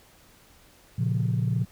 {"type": "chord", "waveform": "sine", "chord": "Bb minor", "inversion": "none", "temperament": "equal", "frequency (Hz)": [116.54, 138.59, 174.61], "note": ["Bb2", "Db3", "F3"], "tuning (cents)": [0, 0, 0], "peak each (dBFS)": [-24, -27, -28], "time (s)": [0.98, 1.65], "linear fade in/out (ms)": 10, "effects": ["tanh soft clip ceiling -16 dBFS", "pink hiss -56 dBFS RMS until 1.71 s"]}